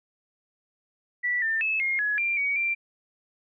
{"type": "tone with pitch steps", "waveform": "sine", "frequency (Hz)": [1959, 1794, 2602, 2137, 1686, 2376, 2254, 2362], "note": ["B6", "A6", "E7", "C7", "G#6", "D7", "C#7", "D7"], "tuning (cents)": [-15, 33, -23, 36, 26, 20, 28, 9], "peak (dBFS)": -23, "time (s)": [1.23, 2.75], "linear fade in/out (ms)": 20, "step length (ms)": 190, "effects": []}